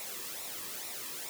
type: noise with flanger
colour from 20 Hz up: white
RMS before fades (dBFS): -41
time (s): 0-1.29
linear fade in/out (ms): 0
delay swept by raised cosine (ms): 0.62 to 1.4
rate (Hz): 2.3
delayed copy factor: -0.65
effects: none